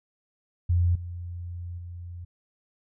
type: tone with level steps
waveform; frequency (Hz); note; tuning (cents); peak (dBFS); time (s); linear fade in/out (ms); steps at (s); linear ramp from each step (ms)
sine; 87.31; F2; 0; -19 / -33 / -36; 0.69-2.25; 10; 0.95 / 1.78; 5
effects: none